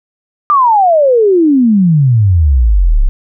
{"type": "exponential sweep", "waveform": "sine", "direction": "down", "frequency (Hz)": [1213, 30.87], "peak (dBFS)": -5, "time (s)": [0.5, 3.09], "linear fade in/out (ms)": 0, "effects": []}